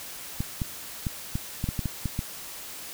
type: clicks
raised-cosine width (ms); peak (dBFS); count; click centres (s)
5; -15; 10; 0.405 / 0.618 / 1.068 / 1.355 / 1.641 / 1.689 / 1.792 / 1.857 / 2.057 / 2.191
effects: white hiss -40 dBFS RMS until 2.93 s